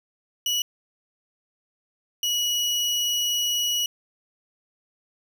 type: tone pair in turn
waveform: 30% pulse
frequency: 2934 / 2919 Hz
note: F#7 / F#7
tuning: -15 / -24 cents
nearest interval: unison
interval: 9 cents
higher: first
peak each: -19 dBFS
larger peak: neither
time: 0.46-0.62 / 2.23-3.86 s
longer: second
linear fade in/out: 2 ms
effects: none